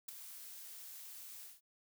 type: noise with ADSR envelope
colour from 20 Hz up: blue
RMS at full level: -41 dBFS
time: 0.08-1.61 s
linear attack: 9 ms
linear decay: 5 ms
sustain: -10 dB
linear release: 170 ms
effects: none